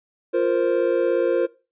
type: chord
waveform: triangle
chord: F suspended fourth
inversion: none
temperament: equal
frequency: 349.2 / 466.2 / 523.3 Hz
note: F4 / Bb4 / C5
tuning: 0 / 0 / 0 cents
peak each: -20 dBFS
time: 0.33-1.47 s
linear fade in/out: 20 ms
effects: noise-tail reverb RT60 0.3 s tail -20 dB re dry + resampled to 8000 Hz